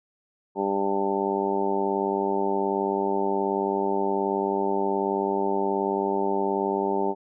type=harmonic tone; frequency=98.7 Hz; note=G2; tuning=12 cents sharp; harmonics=2 / 3 / 4 / 5 / 6 / 7 / 8 / 9; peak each=-32 / -32 / -26 / -36 / -33 / -37 / -32 / -29 dBFS; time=0.55-7.15 s; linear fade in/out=50 ms; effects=none